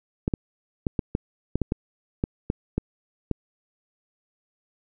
clicks, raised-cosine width 3 ms, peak -10 dBFS, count 12, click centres 0.279 / 0.338 / 0.868 / 0.992 / 1.151 / 1.556 / 1.617 / 1.721 / 2.239 / 2.501 / 2.78 / 3.313 s, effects none

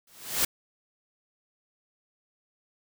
white noise with exponential growth, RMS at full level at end -21 dBFS, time 0.07-0.45 s, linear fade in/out 5 ms, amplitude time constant 81 ms, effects none

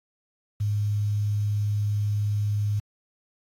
sine tone with quantisation, 103.8 Hz, G#2, in tune, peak -22 dBFS, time 0.6-2.8 s, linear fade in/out 10 ms, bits 8, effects AAC 64 kbps

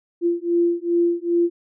sine beating tone pair, 342.6 / 345.1 Hz, F4 / F4, -33 / -21 cents, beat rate 2.5 Hz, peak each -20 dBFS, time 0.21-1.5 s, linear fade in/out 50 ms, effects none

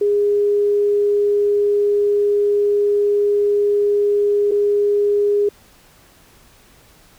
sine tone with dropouts, 410 Hz, G#4, 22 cents flat, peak -13 dBFS, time 0.01-5.49 s, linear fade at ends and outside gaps 5 ms, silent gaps 4.512-4.517 s, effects pink hiss -50 dBFS RMS until 7.18 s

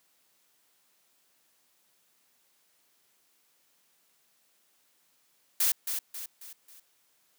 blue noise with echo, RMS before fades -25 dBFS, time 5.6-5.72 s, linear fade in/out 5 ms, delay 270 ms, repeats 4, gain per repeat -7 dB, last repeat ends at 6.8 s, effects white hiss -69 dBFS RMS until 7.38 s + high-pass 150 Hz 12 dB/octave

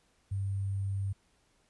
sine tone with sample-and-hold, 98 Hz, G2, in tune, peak -30 dBFS, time 0.31-1.13 s, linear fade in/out 10 ms, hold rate 8820 Hz, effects pink hiss -70 dBFS RMS until 1.69 s + resampled to 24000 Hz

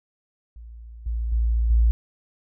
sine tone with level steps, 57.1 Hz, A#1, 35 cents flat, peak -38 / -23 / -18 / -14 dBFS, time 0.56-1.91 s, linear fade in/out 0 ms, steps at 1.06 / 1.32 / 1.7 s, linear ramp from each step 5 ms, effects none

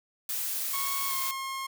blue noise, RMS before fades -32 dBFS, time 0.29-1.31 s, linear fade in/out 2 ms
sawtooth tone with pitch glide, 1100 to 1073 Hz, C#6 to C6, -14 to +43 cents, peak -29 dBFS, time 0.73-1.67 s, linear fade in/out 10 ms, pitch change -43 cents, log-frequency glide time 1.08-1.14 s
effects none

